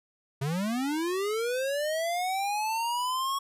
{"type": "linear sweep", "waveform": "square", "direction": "up", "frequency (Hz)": [130, 1108.7], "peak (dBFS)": -28, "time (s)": [0.41, 3.39], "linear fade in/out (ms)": 10, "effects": ["resampled to 32000 Hz"]}